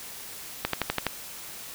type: click train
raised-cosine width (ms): 0.3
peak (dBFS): -8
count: 6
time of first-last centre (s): 0.65-1.067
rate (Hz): 12
effects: white hiss -41 dBFS RMS until 1.74 s